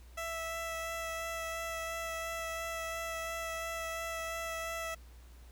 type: tone with vibrato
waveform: 15% pulse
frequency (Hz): 659.3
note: E5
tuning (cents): 0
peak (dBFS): -30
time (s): 0.17-4.95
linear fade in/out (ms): 10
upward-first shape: sine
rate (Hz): 2.9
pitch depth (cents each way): 11
effects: added 60 Hz sine -51 dBFS peak until 5.51 s + pink hiss -63 dBFS RMS until 5.51 s